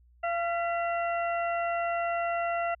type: harmonic tone with a mistuned harmonic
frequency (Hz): 685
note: F5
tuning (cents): -34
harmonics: 1 / 2 / 3 / 4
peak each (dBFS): -28 / -34 / -38 / -40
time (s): 0.23-2.75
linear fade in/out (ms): 10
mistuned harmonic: 3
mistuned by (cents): -55
effects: added 60 Hz sine -57 dBFS peak until 2.8 s